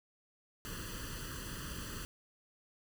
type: noise with comb filter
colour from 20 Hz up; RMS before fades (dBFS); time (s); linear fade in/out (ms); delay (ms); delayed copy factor
pink; -43; 0.65-2.05; 0; 0.66; +0.95
effects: none